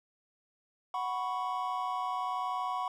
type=chord; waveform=triangle; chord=F# suspended fourth; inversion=none; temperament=equal; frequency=740 / 987.8 / 1108.7 Hz; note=F#5 / B5 / C#6; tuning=0 / 0 / 0 cents; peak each=-34 dBFS; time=0.94-2.88 s; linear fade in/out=2 ms; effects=none